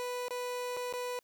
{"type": "tone with dropouts", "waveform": "30% pulse", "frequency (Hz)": 493.9, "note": "B4", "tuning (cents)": 0, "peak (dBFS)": -32, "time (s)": [0, 1.19], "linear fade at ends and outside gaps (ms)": 0, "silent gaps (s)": [[0.283, 0.307], [0.767, 0.771], [0.926, 0.937]], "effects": ["white hiss -74 dBFS RMS until 1.23 s"]}